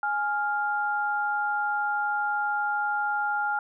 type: tone pair together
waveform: sine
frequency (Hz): 832 / 1399.3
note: G#5 / F6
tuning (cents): +3 / +3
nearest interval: major sixth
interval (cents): 900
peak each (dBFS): -27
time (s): 0.03-3.59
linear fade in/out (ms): 2
effects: none